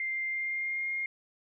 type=tone with pitch glide; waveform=sine; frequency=2098 to 2130 Hz; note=C7 to C7; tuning=+4 to +30 cents; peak=-30 dBFS; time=0-1.06 s; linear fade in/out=2 ms; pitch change=+26 cents; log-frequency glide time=0.23-0.9 s; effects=none